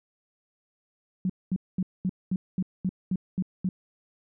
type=tone bursts; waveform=sine; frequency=185 Hz; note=F#3; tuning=in tune; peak=-23 dBFS; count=10; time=1.25-3.69 s; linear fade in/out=2 ms; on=46 ms; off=220 ms; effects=none